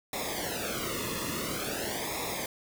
pink noise with flanger, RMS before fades -34 dBFS, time 0.13-2.46 s, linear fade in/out 2 ms, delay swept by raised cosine 0.66 to 1.32 ms, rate 0.48 Hz, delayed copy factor -0.9, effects none

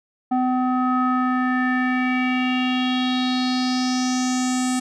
square tone with low-pass filter sweep, 253.7 Hz, B3, 47 cents sharp, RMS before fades -21 dBFS, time 0.31-4.8 s, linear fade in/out 10 ms, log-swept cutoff 900 to 8500 Hz, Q 4.4, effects none

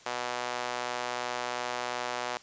sawtooth tone with high-pass filter, 122.8 Hz, B2, 9 cents flat, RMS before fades -34 dBFS, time 0.06-2.37 s, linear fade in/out 0 ms, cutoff 720 Hz, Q 1.2, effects white hiss -54 dBFS RMS until 2.42 s + resampled to 16000 Hz

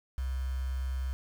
sine tone with quantisation, 65.1 Hz, C2, 8 cents flat, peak -30 dBFS, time 0.18-1.13 s, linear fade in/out 0 ms, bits 8, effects none

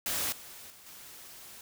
white noise with level steps, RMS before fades -32 / -48 / -54 / -49 dBFS, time 0.06-1.61 s, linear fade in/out 2 ms, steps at 0.32 / 0.7 / 0.86 s, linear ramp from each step 5 ms, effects none

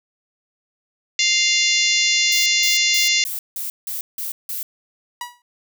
harmonic tone, 698.5 Hz, F5, in tune, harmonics 3 / 4 / 5 / 6 / 7 / 8 / 9 / 10, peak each -21 / -22 / -23 / -24 / -24 / -25 / -26 / -26 dBFS, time 1.19-3.24 s, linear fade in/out 2 ms
violet noise bursts, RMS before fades -27 dBFS, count 8, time 2.32-4.63 s, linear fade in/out 2 ms, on 140 ms, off 170 ms
sawtooth tone with exponential decay, 969 Hz, B5, 33 cents flat, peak -20 dBFS, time 5.21-5.42 s, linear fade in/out 2 ms, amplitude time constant 44 ms
effects none

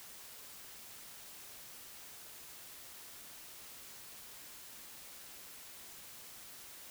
silence, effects white hiss -52 dBFS RMS until 6.9 s

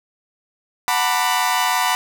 sawtooth chord, B minor seventh, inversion second, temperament equal with one note detuned, 740 / 902.1 / 987.8 / 1174.7 Hz, F#5 / A5 / B5 / D6, 0 / +43 / 0 / 0 cents, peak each -19 / -20 / -16 / -22 dBFS, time 0.88-1.95 s, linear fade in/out 0 ms, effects none

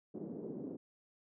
white band-pass noise, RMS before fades -44 dBFS, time 0.14-0.77 s, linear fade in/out 10 ms, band 170 to 390 Hz, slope 24 dB/octave, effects none

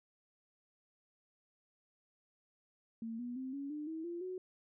sine tone with pitch steps, 227 / 243.3 / 260.8 / 279.5 / 299.5 / 321 / 344.1 / 368.8 Hz, A#3 / B3 / C4 / C#4 / D4 / E4 / F4 / F#4, -46 / -26 / -5 / +14 / +34 / -46 / -26 / -6 cents, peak -39 dBFS, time 3.02-4.38 s, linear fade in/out 2 ms, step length 170 ms, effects none

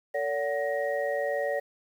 sine tone cluster, 450 / 571 / 739 / 1882 Hz, A4 / D5 / F#5 / A#6, +39 / -49 / -2 / +16 cents, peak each -34 / -28 / -35 / -35 dBFS, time 0.14-1.6 s, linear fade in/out 10 ms, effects 9-bit

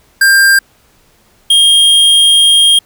square tone pair in turn, 1593 / 3230 Hz, G6 / G#7, +27 / -49 cents, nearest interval octave, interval 1224 cents, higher second, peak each -5 dBFS, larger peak neither, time 0.21-0.59 / 1.5-2.79 s, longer second, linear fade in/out 5 ms, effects pink hiss -50 dBFS RMS until 2.85 s

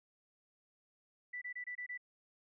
sine tone bursts, 1975.5 Hz, B6, in tune, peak -40 dBFS, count 6, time 1.33-1.977 s, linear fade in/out 10 ms, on 87 ms, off 25 ms, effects none

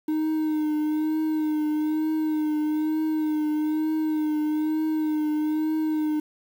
triangle tone with vibrato, 308.2 Hz, D#4, 16 cents flat, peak -20 dBFS, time 0.08-6.2 s, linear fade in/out 5 ms, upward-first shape triangle, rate 1.1 Hz, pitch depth 30 cents each way, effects 8-bit

